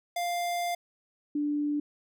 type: tone pair in turn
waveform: square / sine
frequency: 698.5 / 293.7 Hz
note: F5 / D4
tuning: 0 / 0 cents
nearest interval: octave + minor third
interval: 1500 cents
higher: first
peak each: -29 / -26 dBFS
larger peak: second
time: 0.16-0.75 / 1.35-1.8 s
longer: first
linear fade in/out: 5 ms
effects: none